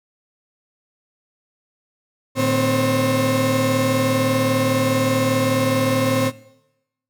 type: tone cluster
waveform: 35% pulse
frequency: 112.2 / 151 / 258.1 / 536 Hz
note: A2 / D3 / C4 / C5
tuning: +34 / +48 / -23 / +42 cents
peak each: -22 / -28 / -19 / -19 dBFS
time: 2.35-6.32 s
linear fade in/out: 50 ms
effects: noise-tail reverb RT60 0.9 s tail -20 dB re dry